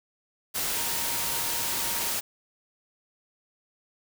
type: tone in noise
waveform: sine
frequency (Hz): 932.3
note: A#5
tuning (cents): 0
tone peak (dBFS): -40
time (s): 0.75-2.12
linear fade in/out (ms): 20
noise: white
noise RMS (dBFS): -29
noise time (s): 0.54-2.21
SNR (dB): -14
effects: none